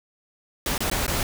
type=noise with dropouts; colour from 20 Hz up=pink; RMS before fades=-25 dBFS; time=0.66-1.23 s; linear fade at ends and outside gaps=1 ms; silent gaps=0.779-0.805 / 0.9-0.914 / 1.065-1.079 s; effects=none